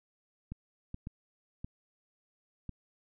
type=clicks; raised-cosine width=5 ms; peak=-27 dBFS; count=5; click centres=0.52 / 0.944 / 1.071 / 1.645 / 2.693 s; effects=none